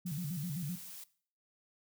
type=tone with vibrato; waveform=sine; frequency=160.5 Hz; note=E3; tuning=46 cents flat; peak=-35 dBFS; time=0.05-0.76 s; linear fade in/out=10 ms; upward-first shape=square; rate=7.8 Hz; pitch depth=190 cents each way
type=noise; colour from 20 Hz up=blue; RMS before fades=-48 dBFS; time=0.06-1.04 s; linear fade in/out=5 ms
effects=noise-tail reverb RT60 0.5 s tail -19 dB re dry